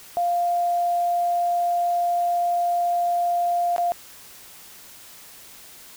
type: tone with dropouts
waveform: sine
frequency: 698.5 Hz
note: F5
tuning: in tune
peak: -19 dBFS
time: 0.17-3.92 s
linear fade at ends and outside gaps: 0 ms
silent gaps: 3.763-3.781 s
effects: white hiss -45 dBFS RMS until 5.96 s